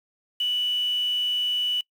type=tone with quantisation; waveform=sine; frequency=2960 Hz; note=F#7; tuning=in tune; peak=-22 dBFS; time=0.4-1.81 s; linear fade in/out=5 ms; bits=7; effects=noise-tail reverb RT60 0.1 s tail -23 dB re dry